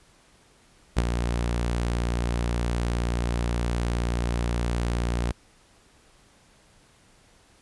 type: tone with ADSR envelope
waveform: sawtooth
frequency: 59 Hz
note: A#1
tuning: 22 cents sharp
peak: -13 dBFS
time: 0.96-5.32 s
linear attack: 25 ms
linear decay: 30 ms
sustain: -7 dB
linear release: 5 ms
effects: pink hiss -58 dBFS RMS until 7.61 s + resampled to 24000 Hz